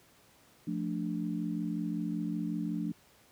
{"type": "chord", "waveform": "sine", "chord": "D minor", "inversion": "first", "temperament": "equal", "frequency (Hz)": [174.61, 220, 293.7], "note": ["F3", "A3", "D4"], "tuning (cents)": [0, 0, 0], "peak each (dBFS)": [-35, -36, -36], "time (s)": [0.67, 2.92], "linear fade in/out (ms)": 5, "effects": ["pink hiss -62 dBFS RMS until 3.31 s", "high-pass 80 Hz 12 dB/octave"]}